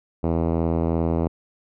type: tone with low-pass filter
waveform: 5% pulse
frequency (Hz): 82.8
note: E2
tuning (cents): +8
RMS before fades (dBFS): -22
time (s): 0.23-1.28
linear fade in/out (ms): 10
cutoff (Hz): 500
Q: 0.51
effects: none